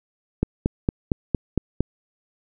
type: click train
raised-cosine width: 3 ms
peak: -6 dBFS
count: 7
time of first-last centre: 0.43-1.806 s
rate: 4.36 Hz
effects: none